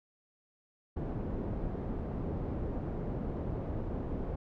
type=low-pass noise; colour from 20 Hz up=pink; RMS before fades=-36 dBFS; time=0.96-4.36 s; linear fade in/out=10 ms; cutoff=510 Hz; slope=12 dB/octave; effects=none